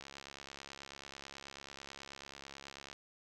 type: click train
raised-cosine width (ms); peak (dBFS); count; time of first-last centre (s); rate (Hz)
0.2; -30; 203; 0.01-2.929; 69.2
effects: none